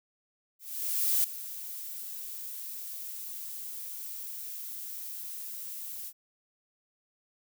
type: noise with ADSR envelope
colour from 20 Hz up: violet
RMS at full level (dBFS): -25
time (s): 0.59-6.13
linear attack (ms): 650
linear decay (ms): 4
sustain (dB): -15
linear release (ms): 57
effects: none